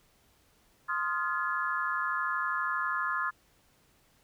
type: chord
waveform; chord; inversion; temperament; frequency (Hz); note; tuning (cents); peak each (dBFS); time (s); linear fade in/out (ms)
sine; F minor seventh; second; equal with one note detuned; 1046.5 / 1244.5 / 1396.9 / 1705; C6 / Eb6 / F6 / Ab6; 0 / 0 / 0 / +45; -34; 0.88-3.31; 20
effects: pink hiss -66 dBFS RMS until 4.23 s